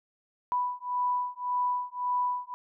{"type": "beating tone pair", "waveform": "sine", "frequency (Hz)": [987.8, 989.6], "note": ["B5", "B5"], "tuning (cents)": [0, 3], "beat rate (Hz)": 1.8, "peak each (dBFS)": -30, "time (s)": [0.52, 2.54], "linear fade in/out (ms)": 0, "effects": []}